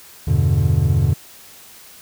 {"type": "chord", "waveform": "triangle", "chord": "E minor seventh", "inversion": "none", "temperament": "equal", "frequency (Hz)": [82.41, 98, 123.47, 146.83], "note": ["E2", "G2", "B2", "D3"], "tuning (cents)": [0, 0, 0, 0], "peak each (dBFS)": -17, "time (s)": [0.27, 1.14], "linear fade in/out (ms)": 10, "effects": ["white hiss -43 dBFS RMS until 2.01 s"]}